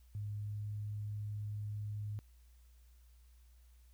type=tone with pitch glide; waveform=sine; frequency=103.83 to 104.61 Hz; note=G#2 to G#2; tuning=0 to +13 cents; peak=-38 dBFS; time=0.15-2.19 s; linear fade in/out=0 ms; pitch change=+13 cents; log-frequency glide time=0.28-0.71 s; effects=added 60 Hz sine -59 dBFS peak until 3.93 s + white hiss -74 dBFS RMS until 3.93 s